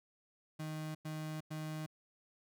35% pulse tone bursts, 155.56 Hz, D#3, in tune, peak -38 dBFS, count 3, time 0.59-1.864 s, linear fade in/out 10 ms, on 360 ms, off 97 ms, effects none

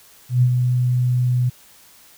sine tone with ADSR envelope, 124.5 Hz, B2, 14 cents sharp, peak -10 dBFS, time 0.29-1.5 s, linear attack 130 ms, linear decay 71 ms, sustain -5 dB, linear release 14 ms, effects white hiss -49 dBFS RMS until 2.17 s

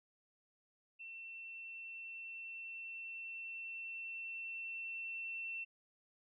sine tone with level ramp, 2695 Hz, E7, 38 cents sharp, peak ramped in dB -47 to -40 dBFS, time 0.99-5.65 s, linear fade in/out 20 ms, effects none

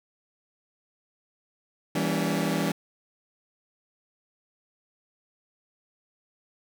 sawtooth chord, E diminished seventh, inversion none, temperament just, 164.81 / 197.78 / 237.3 / 284.8 Hz, E3 / G3 / Bb3 / Db4, 0 / +16 / +31 / +47 cents, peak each -25 / -25 / -30 / -26 dBFS, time 1.95-2.72 s, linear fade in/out 5 ms, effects none

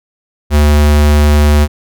square tone, 74.1 Hz, D2, 16 cents sharp, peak -6 dBFS, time 0.5-1.68 s, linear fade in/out 50 ms, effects none

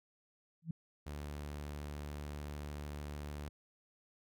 sine tone with exponential growth, 163.6 Hz, E3, 13 cents flat, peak -32 dBFS, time 0.62-0.71 s, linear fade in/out 5 ms, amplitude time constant 18 ms
sawtooth tone, 73.42 Hz, D2, in tune, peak -38 dBFS, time 1.06-3.49 s, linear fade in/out 10 ms
effects none

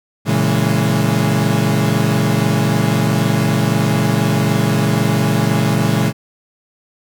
35% pulse chord, A# half-diminished seventh, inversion none, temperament equal with one note detuned, 114.67 / 138.59 / 164.81 / 207.7 Hz, A#2 / C#3 / E3 / G#3, -28 / 0 / 0 / 0 cents, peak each -17 dBFS, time 0.25-6.13 s, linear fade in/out 50 ms, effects none

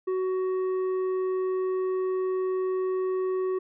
triangle tone with tanh clipping, 373.4 Hz, F#4, 16 cents sharp, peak -26 dBFS, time 0.07-3.59 s, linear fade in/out 10 ms, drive 11 dB, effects none

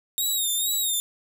10% pulse tone with vibrato, 3729 Hz, A#7, in tune, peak -16 dBFS, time 0.18-1 s, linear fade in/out 0 ms, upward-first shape sine, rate 2.2 Hz, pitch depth 81 cents each way, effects none

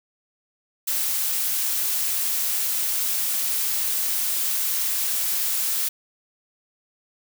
blue noise, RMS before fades -24 dBFS, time 0.87-5.89 s, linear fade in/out 10 ms, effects none

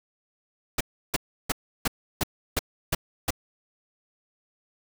pink noise bursts, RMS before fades -24 dBFS, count 8, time 0.78-3.306 s, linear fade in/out 5 ms, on 27 ms, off 330 ms, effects none

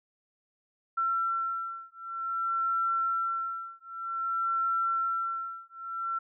sine beating tone pair, 1351 / 1351.53 Hz, E6 / E6, +42 / +43 cents, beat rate 0.53 Hz, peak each -31 dBFS, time 0.97-6.19 s, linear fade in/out 10 ms, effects none

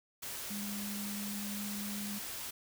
sine tone in noise, 204.6 Hz, G#3, 26 cents flat, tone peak -39 dBFS, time 0.5-2.19 s, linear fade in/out 10 ms, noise white, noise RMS -42 dBFS, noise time 0.22-2.51 s, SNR 0 dB, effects none

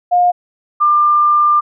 sine tone pair in turn, 712 / 1194.6 Hz, F5 / D6, +33 / +29 cents, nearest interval major sixth, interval 896 cents, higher second, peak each -8 dBFS, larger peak neither, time 0.11-0.32 / 0.8-1.61 s, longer second, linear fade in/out 20 ms, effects none

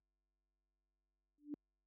sine tone with exponential growth, 293.7 Hz, D4, in tune, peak -37 dBFS, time 1.38-1.54 s, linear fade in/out 0 ms, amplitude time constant 34 ms, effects added 50 Hz sine -70 dBFS peak until 1.86 s + high-pass 150 Hz 12 dB/octave

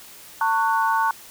sine chord, F# minor, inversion first, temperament equal with one note detuned, 899 / 1108.7 / 1480 Hz, A5 / C#6 / F#6, +37 / 0 / 0 cents, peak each -20 / -23 / -25 dBFS, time 0.41-1.11 s, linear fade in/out 2 ms, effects white hiss -44 dBFS RMS until 1.3 s

